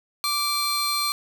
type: tone pair together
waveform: sawtooth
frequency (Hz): 1167 / 4177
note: D6 / C8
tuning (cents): -11 / -4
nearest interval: octave + minor seventh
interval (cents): 2207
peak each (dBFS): -22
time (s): 0.24-1.12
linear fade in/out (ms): 0
effects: none